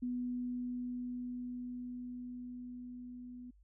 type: tone with level ramp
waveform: sine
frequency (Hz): 246.9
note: B3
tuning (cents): 0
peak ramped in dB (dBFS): -34 to -46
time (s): 0.02-3.51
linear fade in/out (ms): 10
effects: added 50 Hz sine -61 dBFS peak until 3.63 s